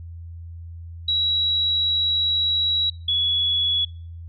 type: tone pair in turn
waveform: sine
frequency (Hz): 3885 / 3382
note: B7 / G#7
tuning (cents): -29 / +31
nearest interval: major second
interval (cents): 240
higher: first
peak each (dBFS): -18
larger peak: neither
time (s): 1.08-2.9 / 3.08-3.85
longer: first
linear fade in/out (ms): 5
effects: noise-tail reverb RT60 0.5 s tail -25 dB re dry + added 84 Hz sine -34 dBFS peak until 4.28 s